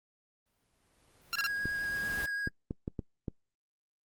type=noise with exponential growth; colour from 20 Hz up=pink; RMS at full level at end=-39 dBFS; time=0.46-2.26 s; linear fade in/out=5 ms; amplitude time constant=390 ms
type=tone bursts; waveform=15% pulse; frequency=1378 Hz; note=F6; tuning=24 cents flat; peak=-23 dBFS; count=3; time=1.33-1.465 s; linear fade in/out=0 ms; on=25 ms; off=30 ms
type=tone with vibrato; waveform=triangle; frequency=1643 Hz; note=G#6; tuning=19 cents flat; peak=-30 dBFS; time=1.36-2.49 s; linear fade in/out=20 ms; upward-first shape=sine; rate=8.9 Hz; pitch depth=13 cents each way
type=clicks; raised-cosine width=3 ms; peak=-22 dBFS; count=6; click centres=1.656 / 2.474 / 2.709 / 2.879 / 2.992 / 3.282 s
effects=noise-tail reverb RT60 0.1 s tail -24 dB re dry + Opus 24 kbps